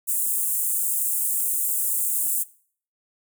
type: high-pass noise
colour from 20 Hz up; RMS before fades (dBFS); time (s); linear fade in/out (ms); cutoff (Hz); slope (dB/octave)
pink; -24; 0.07-2.44; 20; 8000; 48
effects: noise-tail reverb RT60 0.5 s tail -20 dB re dry